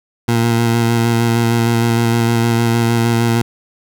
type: tone with vibrato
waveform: 20% pulse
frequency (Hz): 116.54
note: A#2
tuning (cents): 0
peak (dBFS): -7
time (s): 0.28-3.42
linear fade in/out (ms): 5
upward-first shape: square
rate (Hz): 6.5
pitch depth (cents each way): 15
effects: none